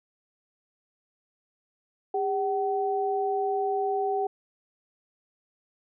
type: tone pair together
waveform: sine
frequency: 402.6 / 760 Hz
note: G4 / F#5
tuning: +46 / +46 cents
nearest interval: major seventh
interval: 1100 cents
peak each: -27 dBFS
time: 2.14-4.27 s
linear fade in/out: 5 ms
effects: none